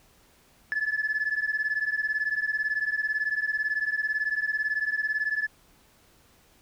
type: beating tone pair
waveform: sine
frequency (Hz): 1717 / 1735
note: A6 / A6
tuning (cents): -43 / -25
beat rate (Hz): 18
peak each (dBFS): -27 / -27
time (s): 0.72-5.47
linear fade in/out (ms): 0
effects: tanh soft clip ceiling -20 dBFS + pink hiss -60 dBFS RMS until 6.61 s